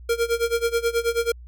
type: tone with tremolo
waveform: square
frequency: 466.2 Hz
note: A#4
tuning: in tune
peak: -18 dBFS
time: 0.09-1.32 s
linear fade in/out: 5 ms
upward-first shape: sine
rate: 9.3 Hz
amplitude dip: 90%
effects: added 60 Hz sine -39 dBFS peak until 1.47 s